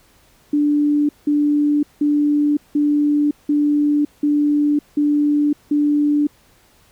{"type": "tone bursts", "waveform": "sine", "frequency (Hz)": 293.7, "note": "D4", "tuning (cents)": 0, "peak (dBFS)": -13, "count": 8, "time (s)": [0.53, 6.27], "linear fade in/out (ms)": 5, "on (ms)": 560, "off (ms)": 180, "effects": ["pink hiss -54 dBFS RMS until 6.91 s"]}